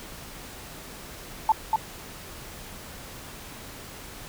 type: tone with echo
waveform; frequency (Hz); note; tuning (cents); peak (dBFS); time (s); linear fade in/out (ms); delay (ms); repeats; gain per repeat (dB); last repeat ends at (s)
sine; 880; A5; 0; -15; 1.49-1.52; 2; 240; 1; -3; 1.76
effects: pink hiss -42 dBFS RMS until 4.28 s